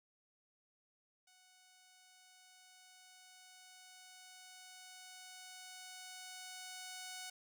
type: tone with level ramp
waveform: 5% pulse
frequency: 740 Hz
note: F#5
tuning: in tune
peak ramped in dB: -54 to -34 dBFS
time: 1.27-7.3 s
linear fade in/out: 5 ms
effects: none